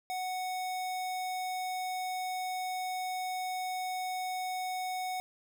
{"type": "tone", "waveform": "square", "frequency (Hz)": 740, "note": "F#5", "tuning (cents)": 0, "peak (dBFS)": -34, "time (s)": [0.1, 5.2], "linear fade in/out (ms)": 0, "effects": []}